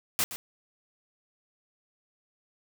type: noise with echo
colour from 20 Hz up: white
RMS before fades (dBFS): -26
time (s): 0.19-0.24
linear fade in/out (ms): 0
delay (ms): 120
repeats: 1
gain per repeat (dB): -12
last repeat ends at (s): 0.36
effects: none